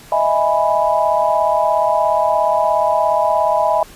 sine chord, E major seventh, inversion third, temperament equal, 622.3 / 659.3 / 830.6 / 987.8 Hz, D#5 / E5 / G#5 / B5, 0 / 0 / 0 / 0 cents, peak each -18 dBFS, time 0.12-3.83 s, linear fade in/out 2 ms, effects pink hiss -41 dBFS RMS until 3.95 s + resampled to 32000 Hz

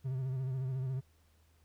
triangle tone with vibrato, 130.81 Hz, C3, in tune, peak -31 dBFS, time 0.04-1.01 s, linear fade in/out 20 ms, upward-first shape sine, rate 14 Hz, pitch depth 55 cents each way, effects added 79 Hz sine -65 dBFS peak until 1.64 s + pink hiss -72 dBFS RMS until 1.64 s

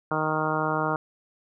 harmonic tone, 155.6 Hz, D#3, in tune, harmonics 1 / 2 / 3 / 4 / 5 / 6 / 7 / 8 / 9, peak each -32 / -32 / -32 / -32 / -32 / -32 / -32 / -32 / -32 dBFS, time 0.11-0.96 s, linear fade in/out 2 ms, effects none

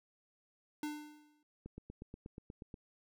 square tone with exponential decay, 299.5 Hz, D4, 34 cents sharp, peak -36 dBFS, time 0.83-1.43 s, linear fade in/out 2 ms, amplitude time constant 130 ms
click train, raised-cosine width 3 ms, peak -34 dBFS, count 10, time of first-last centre 1.66-2.742 s, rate 8.32 Hz
effects none

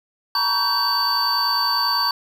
triangle tone cluster, 917 / 967 / 1127 / 1560 / 4559 Hz, A#5 / B5 / C#6 / G6 / C#8, -29 / -37 / +28 / -9 / +48 cents, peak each -26 / -24 / -23 / -27 / -19 dBFS, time 0.35-2.11 s, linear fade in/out 2 ms, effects 8-bit

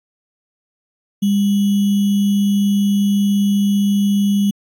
sine tone with sample-and-hold, 201.2 Hz, G3, 45 cents sharp, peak -12 dBFS, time 1.22-4.51 s, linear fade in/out 10 ms, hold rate 3150 Hz, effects AAC 64 kbps

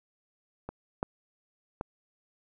clicks, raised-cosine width 1 ms, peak -23 / -15 / -19 dBFS, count 3, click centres 0.69 / 1.029 / 1.811 s, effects none

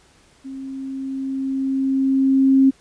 sine tone with level ramp, 268 Hz, C4, 42 cents sharp, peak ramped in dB -30 to -9 dBFS, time 0.44-2.71 s, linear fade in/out 20 ms, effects pink hiss -54 dBFS RMS until 2.8 s + resampled to 22050 Hz

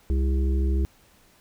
harmonic tone with a mistuned harmonic, 67 Hz, C2, 42 cents sharp, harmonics 1 / 3 / 5 / 6, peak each -20 / -34 / -33 / -37 dBFS, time 0.1-0.85 s, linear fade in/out 0 ms, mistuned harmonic 5, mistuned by -32 cents, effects pink hiss -58 dBFS RMS until 1.4 s

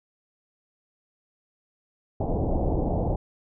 pink low-pass noise, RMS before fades -25 dBFS, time 2.2-3.16 s, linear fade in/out 5 ms, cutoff 800 Hz, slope 48 dB/octave, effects none

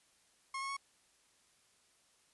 30% pulse tone with pitch steps, 1080 / 1092.5 / 1105.2 Hz, C#6 / C#6 / C#6, -45 / -26 / -6 cents, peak -35 dBFS, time 0.54-0.768 s, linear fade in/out 5 ms, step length 76 ms, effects white hiss -70 dBFS RMS until 2.33 s + resampled to 24000 Hz

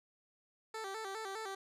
15% pulse tone with vibrato, 414.3 Hz, G#4, 4 cents flat, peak -34 dBFS, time 0.74-1.55 s, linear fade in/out 5 ms, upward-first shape square, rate 4.9 Hz, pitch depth 110 cents each way, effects low-pass 10000 Hz 12 dB/octave

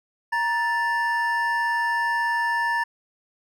triangle tone pair together, 938.3 / 1760 Hz, A#5 / A6, +11 / 0 cents, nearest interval major seventh, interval 1089 cents, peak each -22 dBFS, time 0.32-2.84 s, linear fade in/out 10 ms, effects none

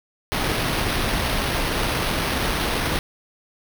pink noise with sample-and-hold, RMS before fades -23 dBFS, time 0.32-2.99 s, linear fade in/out 0 ms, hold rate 7350 Hz, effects none

